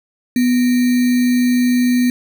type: tone with sample-and-hold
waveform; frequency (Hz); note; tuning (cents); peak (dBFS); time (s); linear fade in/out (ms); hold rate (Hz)
sine; 246.9; B3; 0; -11; 0.36-2.1; 2; 2100
effects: none